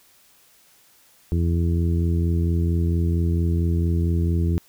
harmonic tone, 84.4 Hz, E2, 41 cents sharp, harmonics 1 / 2 / 3 / 4 / 5, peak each -19 / -25 / -32 / -30 / -37 dBFS, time 1.32-4.58 s, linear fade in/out 0 ms, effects white hiss -56 dBFS RMS until 4.68 s

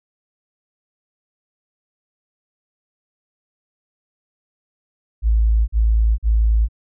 sine tone bursts, 55 Hz, A1, in tune, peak -12 dBFS, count 3, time 5.22-6.686 s, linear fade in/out 50 ms, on 460 ms, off 43 ms, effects none

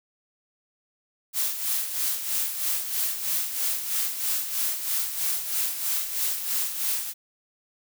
blue noise with tremolo, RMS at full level -25 dBFS, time 1.33-7.14 s, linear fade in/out 50 ms, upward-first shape sine, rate 3.1 Hz, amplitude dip 60%, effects none

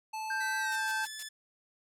square tone, 873 Hz, A5, 14 cents flat, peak -36 dBFS, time 0.13-1.06 s, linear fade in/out 10 ms
triangle tone with vibrato, 1568 Hz, G6, in tune, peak -30 dBFS, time 0.3-1.05 s, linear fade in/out 5 ms, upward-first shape square, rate 4.3 Hz, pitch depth 9 cents each way
10% pulse tone with pitch glide, 1983 to 1736.3 Hz, B6 to A6, +7 to -23 cents, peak -31 dBFS, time 0.4-1.29 s, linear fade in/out 10 ms, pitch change -230 cents, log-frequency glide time 0.58-0.83 s
blue noise bursts, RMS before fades -41 dBFS, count 4, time 0.72-1.228 s, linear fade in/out 0 ms, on 37 ms, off 120 ms
effects low-pass 11000 Hz 12 dB/octave

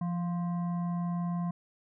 sine tone with frequency modulation, 172.9 Hz, F3, 17 cents flat, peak -29 dBFS, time 0.01-1.51 s, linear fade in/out 5 ms, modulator 874 Hz, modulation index 0.37, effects none

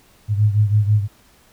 sine beating tone pair, 103.83 / 109.93 Hz, G#2 / A2, 0 / -1 cents, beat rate 6.1 Hz, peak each -14 / -19 dBFS, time 0.28-1.08 s, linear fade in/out 50 ms, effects pink hiss -53 dBFS RMS until 1.52 s

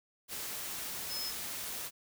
sine tone in noise, 5170 Hz, E8, 34 cents flat, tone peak -37 dBFS, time 1.08-1.33 s, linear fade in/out 50 ms, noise white, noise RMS -40 dBFS, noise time 0.28-1.91 s, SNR 0 dB, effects none

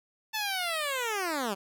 10% pulse linear sweep, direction down, 884 to 185 Hz, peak -21 dBFS, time 0.33-1.55 s, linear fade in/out 20 ms, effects none

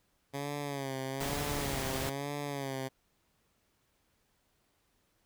10% pulse tone with vibrato, 138.59 Hz, C#3, in tune, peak -27 dBFS, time 0.33-2.89 s, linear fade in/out 20 ms, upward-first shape sine, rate 1.1 Hz, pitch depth 78 cents each way
pink noise, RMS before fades -37 dBFS, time 1.2-2.1 s, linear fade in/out 10 ms
effects pink hiss -74 dBFS RMS until 5.25 s

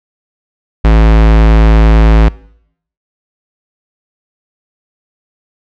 square tone, 54.5 Hz, A1, 16 cents flat, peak -4 dBFS, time 0.84-2.29 s, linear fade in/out 10 ms, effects noise-tail reverb RT60 0.7 s tail -22 dB re dry + low-pass 3000 Hz 12 dB/octave

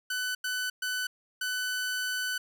sawtooth tone bursts at uneven times, 1500 Hz, F#6, 23 cents sharp, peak -26 dBFS, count 4, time 0.1-0.35 / 0.44-0.7 / 0.82-1.07 / 1.41-2.38 s, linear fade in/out 5 ms, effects none

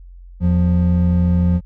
triangle tone pair together, 83.2 / 176.29 Hz, E2 / F3, +17 / +17 cents, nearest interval octave + minor second, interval 1300 cents, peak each -13 dBFS, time 0.4-1.61 s, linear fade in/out 50 ms, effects added 44 Hz sine -36 dBFS peak until 1.65 s

